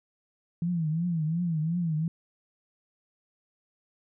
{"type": "tone with vibrato", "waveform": "sine", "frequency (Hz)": 164.81, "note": "E3", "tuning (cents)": 0, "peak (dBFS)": -25, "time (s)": [0.62, 2.08], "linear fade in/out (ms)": 2, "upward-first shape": "triangle", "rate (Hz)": 2.8, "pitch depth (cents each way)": 150, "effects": []}